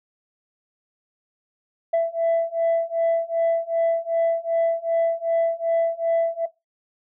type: beating tone pair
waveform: sine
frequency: 664 / 666.6 Hz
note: E5 / E5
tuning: +12 / +19 cents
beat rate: 2.6 Hz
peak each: -20 dBFS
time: 1.93-6.46 s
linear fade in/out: 10 ms
effects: noise-tail reverb RT60 0.2 s tail -18 dB re dry + tanh soft clip ceiling -15 dBFS